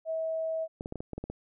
sine tone, 645 Hz, E5, 38 cents flat, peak -29 dBFS, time 0.05-0.68 s, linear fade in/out 50 ms
clicks, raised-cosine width 2 ms, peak -23 dBFS, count 9, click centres 0.809 / 0.859 / 0.924 / 0.957 / 1.005 / 1.133 / 1.18 / 1.24 / 1.3 s
effects none

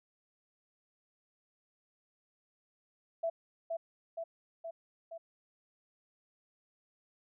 sine tone with echo, 663 Hz, E5, 10 cents sharp, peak -30 dBFS, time 3.23-3.3 s, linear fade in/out 10 ms, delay 470 ms, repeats 4, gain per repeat -3 dB, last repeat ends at 5.18 s, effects none

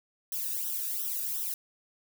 violet noise with flanger, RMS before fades -33 dBFS, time 0.32-1.54 s, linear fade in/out 2 ms, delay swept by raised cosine 0.43 to 0.96 ms, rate 2.8 Hz, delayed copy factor -0.95, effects none

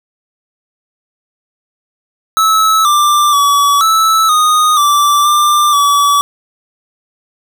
square tone with pitch steps, 1301 / 1183 / 1140 / 1311 / 1239 / 1168 / 1188 / 1145 Hz, E6 / D6 / C#6 / E6 / D#6 / D6 / D6 / D6, -23 / +12 / +48 / -10 / -8 / -10 / +20 / -44 cents, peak -8 dBFS, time 2.37-6.21 s, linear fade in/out 0 ms, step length 480 ms, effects none

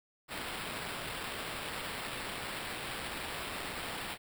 white noise with sample-and-hold, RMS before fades -40 dBFS, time 0.28-4.18 s, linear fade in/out 50 ms, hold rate 6300 Hz, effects none

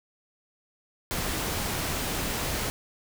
pink noise, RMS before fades -30 dBFS, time 1.11-2.7 s, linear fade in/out 0 ms, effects none

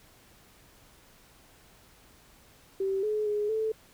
sine tone with pitch steps, 387.2 / 425.9 / 417.3 / 439 Hz, G4 / G#4 / G#4 / A4, -21 / +44 / +8 / -4 cents, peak -26 dBFS, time 2.8-3.72 s, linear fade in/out 5 ms, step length 230 ms, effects pink hiss -58 dBFS RMS until 3.93 s

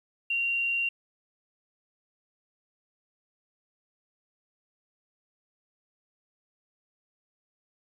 sine tone, 2762 Hz, F7, 20 cents flat, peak -25 dBFS, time 0.3-0.89 s, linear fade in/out 5 ms, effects 10-bit

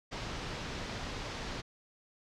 pink low-pass noise, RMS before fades -40 dBFS, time 0.11-1.62 s, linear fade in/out 20 ms, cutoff 5700 Hz, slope 24 dB/octave, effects none

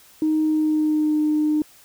sine tone with pitch glide, 311.1 to 304 Hz, D#4 to D#4, 0 to -40 cents, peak -16 dBFS, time 0.22-1.62 s, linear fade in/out 2 ms, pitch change -40 cents, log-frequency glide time 0.42-1.18 s, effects tanh soft clip ceiling -12 dBFS + white hiss -51 dBFS RMS until 1.84 s

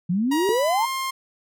sine exponential sweep, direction up, 166.7 to 973 Hz, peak -19 dBFS, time 0.09-0.86 s, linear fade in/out 10 ms
sawtooth tone with pitch glide, 950 to 1060.2 Hz, A#5 to C6, +33 to +23 cents, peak -21 dBFS, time 0.31-1.11 s, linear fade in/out 10 ms, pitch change +190 cents, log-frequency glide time 0.47-0.87 s
sine tone with exponential decay, 370 Hz, F#4, in tune, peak -17 dBFS, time 0.49-0.61 s, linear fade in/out 1 ms, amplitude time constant 25 ms
effects none

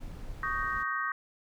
brown noise, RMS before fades -41 dBFS, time 0-0.84 s, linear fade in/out 20 ms
sine chord, Eb dominant seventh, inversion third, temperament just, 1120.1 / 1244.5 / 1555.6 / 1866.8 Hz, Db6 / Eb6 / G6 / Bb6, +18 / 0 / -14 / +2 cents, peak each -35 dBFS, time 0.43-1.12 s, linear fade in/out 2 ms
effects none

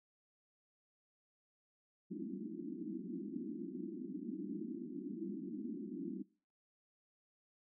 white band-pass noise, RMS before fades -44 dBFS, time 2.1-6.23 s, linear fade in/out 20 ms, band 180 to 350 Hz, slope 96 dB/octave, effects noise-tail reverb RT60 0.4 s tail -22 dB re dry

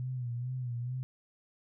sine tone with vibrato, 123.9 Hz, B2, 6 cents sharp, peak -33 dBFS, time 0-1.03 s, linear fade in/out 0 ms, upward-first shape sine, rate 2.3 Hz, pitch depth 72 cents each way, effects none

